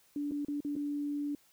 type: tone with dropouts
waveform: sine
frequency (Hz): 290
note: D4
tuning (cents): -22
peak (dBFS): -32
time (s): 0.16-1.35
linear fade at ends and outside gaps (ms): 2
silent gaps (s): 0.311-0.318 / 0.449-0.483 / 0.605-0.648 / 0.755-0.763
effects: white hiss -66 dBFS RMS until 1.52 s